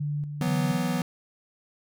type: tone with tremolo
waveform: sine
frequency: 146.83 Hz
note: D3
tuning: in tune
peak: -26 dBFS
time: 0-0.77 s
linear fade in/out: 10 ms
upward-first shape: square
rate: 2.1 Hz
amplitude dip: 50%
type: chord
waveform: square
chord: E suspended second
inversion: none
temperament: equal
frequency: 164.81 / 185 / 246.9 Hz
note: E3 / F#3 / B3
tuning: 0 / 0 / 0 cents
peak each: -30 dBFS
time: 0.41-1.02 s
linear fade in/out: 2 ms
effects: none